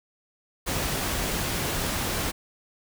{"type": "noise", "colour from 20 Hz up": "pink", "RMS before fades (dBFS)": -28, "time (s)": [0.66, 2.32], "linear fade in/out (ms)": 20, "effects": []}